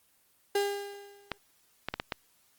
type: tone with exponential decay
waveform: 35% pulse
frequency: 403.2 Hz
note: G4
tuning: 49 cents sharp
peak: -22 dBFS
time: 0.55-1.38 s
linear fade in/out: 5 ms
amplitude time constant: 180 ms
type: clicks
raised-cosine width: 0.3 ms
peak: -15 dBFS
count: 5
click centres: 1.317 / 1.886 / 1.94 / 1.999 / 2.122 s
effects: white hiss -67 dBFS RMS until 2.58 s + Opus 24 kbps